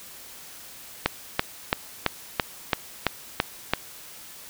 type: click train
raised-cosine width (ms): 0.3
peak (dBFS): -3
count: 9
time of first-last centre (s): 1.06-3.736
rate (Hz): 2.99
effects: white hiss -44 dBFS RMS until 4.49 s